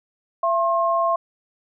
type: tone pair together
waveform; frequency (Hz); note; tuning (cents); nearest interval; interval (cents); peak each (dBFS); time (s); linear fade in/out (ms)
sine; 674.1 / 1070; E5 / C6; +39 / +38; minor sixth; 799; -20; 0.43-1.16; 5
effects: none